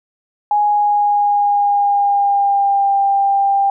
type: tone with pitch glide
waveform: sine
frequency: 830.6 to 793.5 Hz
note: G#5 to G5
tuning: 0 to +21 cents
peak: -11 dBFS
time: 0.51-3.7 s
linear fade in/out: 2 ms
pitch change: -79 cents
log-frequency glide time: 0.63-2.96 s
effects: none